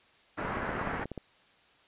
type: low-pass noise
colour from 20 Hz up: white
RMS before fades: -35 dBFS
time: 0.37-1.05 s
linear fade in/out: 20 ms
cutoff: 1700 Hz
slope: 24 dB/octave
type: click train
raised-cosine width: 2 ms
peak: -24 dBFS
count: 13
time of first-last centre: 0.45-1.177 s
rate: 16.5 Hz
effects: white hiss -62 dBFS RMS until 1.87 s + resampled to 8000 Hz